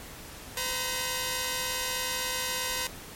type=tone pair together; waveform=5% pulse; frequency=510.8 / 945 Hz; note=C5 / A#5; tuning=-42 / +23 cents; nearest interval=major seventh; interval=1065 cents; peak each=-20 dBFS; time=0.57-2.87 s; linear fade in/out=2 ms; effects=pink hiss -44 dBFS RMS until 3.15 s + MP3 64 kbps